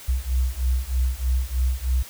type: beating tone pair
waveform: sine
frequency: 61.74 / 64.94 Hz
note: B1 / C2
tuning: 0 / -12 cents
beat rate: 3.2 Hz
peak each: -23 dBFS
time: 0.08-2.03 s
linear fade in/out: 10 ms
effects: white hiss -42 dBFS RMS until 2.09 s